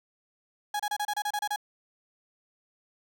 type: tone bursts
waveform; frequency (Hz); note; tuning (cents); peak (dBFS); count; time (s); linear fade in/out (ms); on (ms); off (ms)
35% pulse; 830.6; G#5; 0; -26; 10; 0.74-1.561; 5; 56; 29
effects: none